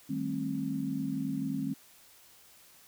sine chord, A half-diminished seventh, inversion second, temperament equal with one note detuned, 155.56 / 196 / 220 / 267.4 Hz, Eb3 / G3 / A3 / C4, 0 / 0 / 0 / +38 cents, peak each -38 / -38 / -38 / -33 dBFS, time 0.09-1.74 s, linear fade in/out 10 ms, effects white hiss -58 dBFS RMS until 2.87 s

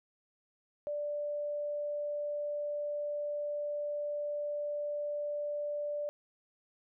sine tone, 587.3 Hz, D5, in tune, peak -33 dBFS, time 0.87-6.09 s, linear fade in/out 0 ms, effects none

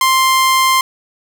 sawtooth tone, 1050 Hz, C6, 6 cents sharp, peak -6 dBFS, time 0.01-0.81 s, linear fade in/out 2 ms, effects 8-bit

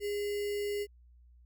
sine tone with sample-and-hold, 410.3 Hz, G#4, 21 cents flat, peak -31 dBFS, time 0-0.87 s, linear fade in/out 50 ms, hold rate 2450 Hz, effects added 60 Hz sine -56 dBFS peak until 1.45 s

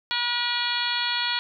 harmonic tone, 481 Hz, B4, 46 cents flat, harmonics 2 / 3 / 4 / 5 / 6 / 7 / 8 / 9, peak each -32 / -31 / -33 / -33 / -34 / -29 / -34 / -30 dBFS, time 0.11-1.39 s, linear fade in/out 0 ms, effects none

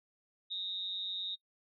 sine tone with amplitude modulation, 3729 Hz, A#7, in tune, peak -32 dBFS, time 0.5-1.36 s, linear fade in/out 20 ms, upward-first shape sine, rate 188 Hz, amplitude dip 70%, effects noise-tail reverb RT60 0.1 s tail -25 dB re dry

